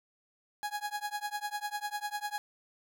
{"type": "tone with tremolo", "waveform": "30% pulse", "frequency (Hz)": 830.6, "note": "G#5", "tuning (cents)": 0, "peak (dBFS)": -28, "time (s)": [0.63, 2.38], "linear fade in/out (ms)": 0, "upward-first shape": "triangle", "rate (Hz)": 10, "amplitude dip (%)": 100, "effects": []}